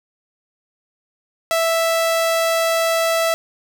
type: tone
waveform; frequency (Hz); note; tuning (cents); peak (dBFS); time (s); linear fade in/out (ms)
sawtooth; 659.3; E5; 0; -12; 1.51-3.34; 0
effects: none